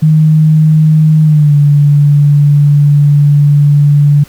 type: tone with pitch glide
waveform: sine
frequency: 155.56 to 145.14 Hz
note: D#3 to D3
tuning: 0 to -20 cents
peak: -3 dBFS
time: 0.02-4.24 s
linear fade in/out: 10 ms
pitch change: -120 cents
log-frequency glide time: 1.23-1.55 s
effects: pink hiss -39 dBFS RMS until 4.28 s